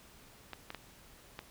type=clicks; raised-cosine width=0.3 ms; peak=-25 dBFS; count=4; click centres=0.533 / 0.704 / 0.747 / 1.391 s; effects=pink hiss -58 dBFS RMS until 1.5 s